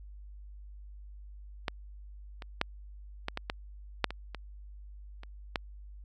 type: clicks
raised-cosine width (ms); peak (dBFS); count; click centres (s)
0.3; -14 / -26 / -10 / -16 / -17 / -15 / -8 / -22 / -23 / -30 / -13; 11; 1.682 / 2.422 / 2.614 / 3.284 / 3.374 / 3.499 / 4.043 / 4.106 / 4.347 / 5.234 / 5.558
effects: added 50 Hz sine -45 dBFS peak until 6.04 s